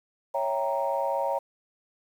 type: chord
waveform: sine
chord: C# diminished seventh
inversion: none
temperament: equal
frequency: 554.4 / 659.3 / 784 / 932.3 Hz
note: C#5 / E5 / G5 / Bb5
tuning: 0 / 0 / 0 / 0 cents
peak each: -28 / -32 / -32 / -29 dBFS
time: 0.34-1.39 s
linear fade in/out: 10 ms
effects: tanh soft clip ceiling -15 dBFS + 9-bit